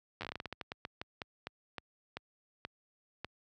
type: slowing click train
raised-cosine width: 0.3 ms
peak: -23 dBFS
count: 21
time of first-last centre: 0.21-3.246 s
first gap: 10 ms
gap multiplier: 1.24
effects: high-pass 60 Hz 12 dB/octave